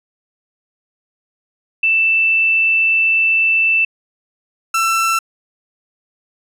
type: tone pair in turn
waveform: sine / 30% pulse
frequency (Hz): 2656 / 1338.4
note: E7 / E6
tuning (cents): +12 / +26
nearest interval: octave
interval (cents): 1186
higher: first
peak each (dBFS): -11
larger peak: neither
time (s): 1.83-3.85 / 4.74-5.19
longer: first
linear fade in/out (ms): 5
effects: resampled to 32000 Hz